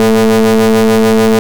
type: ring-modulated tone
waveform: 45% pulse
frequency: 111.8 Hz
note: A2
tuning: 28 cents sharp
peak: -3 dBFS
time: 0-1.39 s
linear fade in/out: 0 ms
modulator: 332 Hz
effects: none